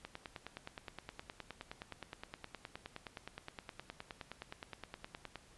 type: click train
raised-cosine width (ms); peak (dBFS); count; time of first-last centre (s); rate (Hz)
0.3; -28; 52; 0.05-5.357; 9.61
effects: pink hiss -63 dBFS RMS until 5.57 s + resampled to 24000 Hz